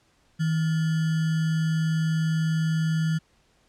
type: tone with sample-and-hold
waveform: sine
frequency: 160 Hz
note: D#3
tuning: 49 cents sharp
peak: -21 dBFS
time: 0.39-3.19 s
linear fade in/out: 20 ms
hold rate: 1575 Hz
effects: pink hiss -64 dBFS RMS until 3.68 s + low-pass 8000 Hz 12 dB/octave